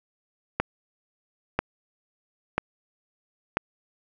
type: click train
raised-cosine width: 0.5 ms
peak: -7 dBFS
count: 4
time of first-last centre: 0.6-3.57 s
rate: 1.01 Hz
effects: none